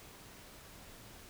silence, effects pink hiss -54 dBFS RMS until 1.29 s

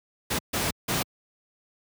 pink noise bursts at uneven times, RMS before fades -26 dBFS, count 3, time 0.3-0.39 / 0.53-0.71 / 0.88-1.03 s, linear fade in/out 10 ms, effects high-pass 80 Hz 12 dB/octave

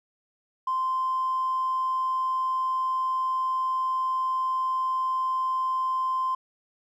triangle tone with tanh clipping, 1040 Hz, C6, 11 cents flat, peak -23 dBFS, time 0.67-6.35 s, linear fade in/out 5 ms, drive 1 dB, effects none

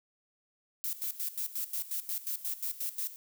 violet noise with tremolo, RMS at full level -34 dBFS, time 0.84-3.16 s, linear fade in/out 0 ms, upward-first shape square, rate 5.6 Hz, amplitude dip 80%, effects none

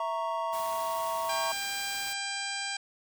triangle chord, A# diminished, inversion second, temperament equal, 659.3 / 932.3 / 1108.7 Hz, E5 / A#5 / C#6, 0 / 0 / 0 cents, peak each -32 / -31 / -33 dBFS, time 0-1.52 s, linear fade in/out 2 ms
white noise, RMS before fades -43 dBFS, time 0.52-2.14 s, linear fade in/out 20 ms
harmonic tone, 796 Hz, G5, 26 cents sharp, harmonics 1 / 2 / 3 / 4 / 5 / 6 / 7 / 8 / 9 / 10, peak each -40 / -38 / -39 / -41 / -43 / -40 / -46 / -49 / -50 / -41 dBFS, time 1.29-2.77 s, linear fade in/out 5 ms
effects none

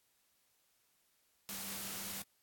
sine tone in noise, 196 Hz, G3, in tune, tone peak -53 dBFS, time 1.49-2.22 s, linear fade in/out 0 ms, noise white, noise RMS -43 dBFS, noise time 1.49-2.22 s, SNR -13 dB, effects white hiss -75 dBFS RMS until 2.42 s + AAC 64 kbps

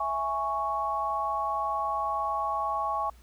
sine chord, C# minor, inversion first, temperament equal, 659.3 / 830.6 / 1108.7 Hz, E5 / G#5 / C#6, 0 / 0 / 0 cents, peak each -35 / -31 / -29 dBFS, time 0-3.1 s, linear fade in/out 5 ms, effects added 60 Hz sine -51 dBFS peak until 3.22 s + pink hiss -61 dBFS RMS until 3.22 s

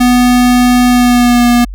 square tone with pitch glide, 246.9 to 240.8 Hz, B3 to B3, 0 to -44 cents, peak -6 dBFS, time 0-1.65 s, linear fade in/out 10 ms, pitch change -44 cents, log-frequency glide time 0.88-1.47 s, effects added 47 Hz sine -21 dBFS peak until 1.74 s

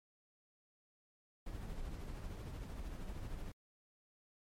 brown noise with tremolo, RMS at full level -43 dBFS, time 1.46-3.52 s, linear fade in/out 5 ms, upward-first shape sine, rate 13 Hz, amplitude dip 35%, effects MP3 64 kbps

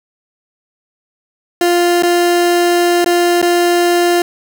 30% pulse tone with dropouts, 349.2 Hz, F4, in tune, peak -7 dBFS, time 1.61-4.22 s, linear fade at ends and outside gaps 2 ms, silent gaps 2.024-2.033 / 3.045-3.06 / 3.417-3.426 s, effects none

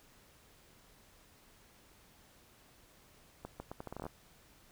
accelerating click train, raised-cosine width 1 ms, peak -28 dBFS, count 12, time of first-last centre 3.45-4.065 s, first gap 150 ms, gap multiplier 0.77, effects pink hiss -63 dBFS RMS until 4.71 s

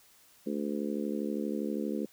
harmonic tone, 72.5 Hz, D2, 22 cents flat, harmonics 3 / 4 / 5 / 6 / 7, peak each -34 / -36 / -38 / -40 / -41 dBFS, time 0.46-2.06 s, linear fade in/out 10 ms, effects white hiss -61 dBFS RMS until 2.12 s

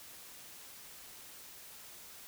silence, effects white hiss -52 dBFS RMS until 2.27 s

